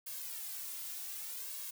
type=noise with flanger; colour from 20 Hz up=blue; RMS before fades=-43 dBFS; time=0.06-1.71 s; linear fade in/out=10 ms; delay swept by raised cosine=1.8 to 2.9 ms; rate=0.66 Hz; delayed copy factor=+0.85; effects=none